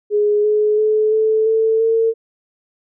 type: tone with pitch steps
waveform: sine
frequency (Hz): 416.6 / 423.4 / 430.3 / 437.3 / 444.4 / 451.7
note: G#4 / G#4 / A4 / A4 / A4 / A4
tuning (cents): +5 / +33 / -39 / -11 / +17 / +45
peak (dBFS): -12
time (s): 0.1-2.14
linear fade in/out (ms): 50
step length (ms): 340
effects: none